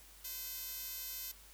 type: tone with band-pass filter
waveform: 5% pulse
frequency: 513 Hz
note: C5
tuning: 34 cents flat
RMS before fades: -44 dBFS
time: 0.24-1.32 s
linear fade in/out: 10 ms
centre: 12000 Hz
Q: 3.3
effects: added 50 Hz sine -61 dBFS peak until 1.53 s + white hiss -59 dBFS RMS until 1.53 s